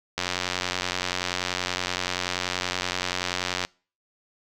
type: click train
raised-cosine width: 0.2 ms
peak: -8 dBFS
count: 315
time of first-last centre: 0.18-3.65 s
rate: 90.5 Hz
effects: noise-tail reverb RT60 0.4 s tail -26 dB re dry